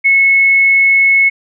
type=tone; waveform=sine; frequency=2192 Hz; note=C#7; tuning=20 cents flat; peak=-6 dBFS; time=0.04-1.3 s; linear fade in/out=20 ms; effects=none